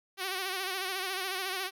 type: tone with vibrato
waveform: 5% pulse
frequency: 377.3 Hz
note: F#4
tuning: 34 cents sharp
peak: -21 dBFS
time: 0.17-1.71 s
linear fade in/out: 50 ms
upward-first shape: sine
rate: 14 Hz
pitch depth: 67 cents each way
effects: none